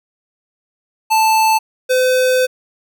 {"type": "tone pair in turn", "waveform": "square", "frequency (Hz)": [880, 509.9], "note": ["A5", "C5"], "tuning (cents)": [0, -45], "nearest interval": "major sixth", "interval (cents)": 945, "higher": "first", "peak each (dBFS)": [-11, -12], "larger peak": "first", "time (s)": [[1.1, 1.59], [1.89, 2.47]], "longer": "second", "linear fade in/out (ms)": 20, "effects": []}